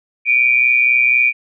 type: tone pair together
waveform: sine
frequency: 2318 / 2442 Hz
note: D7 / D#7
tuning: -23 / -33 cents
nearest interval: minor second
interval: 90 cents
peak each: -13 dBFS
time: 0.25-1.33 s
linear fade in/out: 50 ms
effects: none